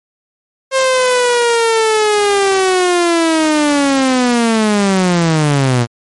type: linear sweep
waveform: sawtooth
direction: down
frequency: 534 to 115.9 Hz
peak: -6 dBFS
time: 0.71-5.87 s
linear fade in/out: 50 ms
effects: MP3 48 kbps